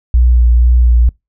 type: tone with vibrato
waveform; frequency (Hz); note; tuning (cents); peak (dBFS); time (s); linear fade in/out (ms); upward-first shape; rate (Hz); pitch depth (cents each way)
sine; 60; B1; -49; -5; 0.14-1.09; 0; sine; 2.1; 25
effects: noise-tail reverb RT60 0.2 s tail -25 dB re dry